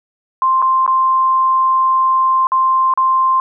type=tone with dropouts; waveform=sine; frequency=1050 Hz; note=C6; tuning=6 cents sharp; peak=-10 dBFS; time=0.42-3.4 s; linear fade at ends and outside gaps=1 ms; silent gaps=0.619-0.624 / 0.864-0.877 / 2.47-2.519 / 2.938-2.975 s; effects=none